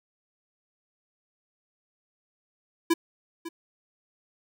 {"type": "tone with echo", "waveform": "square", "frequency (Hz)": 333.6, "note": "E4", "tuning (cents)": 21, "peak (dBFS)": -19, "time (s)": [2.9, 2.94], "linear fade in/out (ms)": 10, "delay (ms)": 550, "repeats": 1, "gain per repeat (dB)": -15, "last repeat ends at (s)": 3.49, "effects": []}